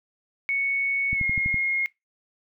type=tone with pitch glide; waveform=sine; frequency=2217 to 2148 Hz; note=C#7 to C7; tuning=0 to +45 cents; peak=-22 dBFS; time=0.49-1.86 s; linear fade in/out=0 ms; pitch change=-55 cents; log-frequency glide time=1.14-1.23 s
type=click train; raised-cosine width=5 ms; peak=-19 dBFS; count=6; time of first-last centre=1.13-1.543 s; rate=12.1 Hz
effects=noise-tail reverb RT60 0.2 s tail -22 dB re dry